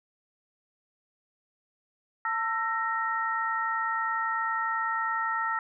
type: tone cluster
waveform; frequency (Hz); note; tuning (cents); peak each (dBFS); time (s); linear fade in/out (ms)
sine; 898 / 1335 / 1865; A5 / E6 / A#6; +35 / +22 / 0; -32 / -29 / -32; 2.25-5.59; 2
effects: none